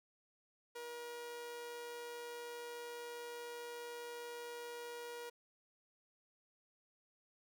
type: tone with amplitude modulation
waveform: sawtooth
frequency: 477.2 Hz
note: A#4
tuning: 41 cents sharp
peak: -40 dBFS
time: 0.75-5.3 s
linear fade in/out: 10 ms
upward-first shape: sine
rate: 153 Hz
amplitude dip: 30%
effects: none